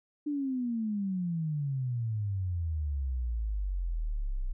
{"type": "exponential sweep", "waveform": "sine", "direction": "down", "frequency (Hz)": [300, 30.11], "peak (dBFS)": -29, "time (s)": [0.26, 4.53], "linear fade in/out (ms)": 10, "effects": []}